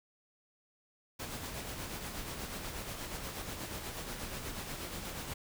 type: noise with tremolo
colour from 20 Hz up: pink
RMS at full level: -40 dBFS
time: 1.19-5.34 s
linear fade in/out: 10 ms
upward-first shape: sine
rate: 8.3 Hz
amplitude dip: 40%
effects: none